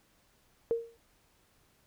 sine tone with exponential decay, 462.5 Hz, A#4, 14 cents flat, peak -23 dBFS, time 0.71-0.97 s, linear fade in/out 0 ms, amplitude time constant 55 ms, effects pink hiss -68 dBFS RMS until 1.86 s

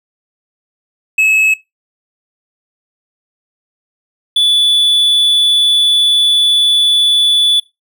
triangle tone pair in turn, 2583 / 3458 Hz, E7 / A7, -36 / -31 cents, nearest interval perfect fourth, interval 505 cents, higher second, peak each -6 dBFS, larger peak neither, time 1.18-1.54 / 4.36-7.6 s, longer second, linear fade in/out 5 ms, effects noise-tail reverb RT60 0.2 s tail -20 dB re dry

